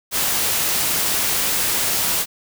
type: noise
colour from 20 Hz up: white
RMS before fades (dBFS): -20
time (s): 0.11-2.26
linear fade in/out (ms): 50
effects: none